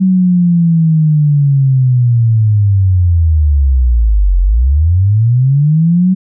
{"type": "linear two-way sweep", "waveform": "sine", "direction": "down then up", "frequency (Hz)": [190, 43.36, 190], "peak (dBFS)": -6, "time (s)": [0, 6.15], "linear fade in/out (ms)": 20, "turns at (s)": 4.4, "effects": []}